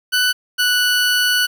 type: tone pair in turn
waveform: 20% pulse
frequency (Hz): 1492 / 1480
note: F#6 / F#6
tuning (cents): +14 / 0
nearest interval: unison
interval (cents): 14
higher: first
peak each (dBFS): -9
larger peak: neither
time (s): 0.12-0.33 / 0.58-1.47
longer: second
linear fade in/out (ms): 20
effects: 8-bit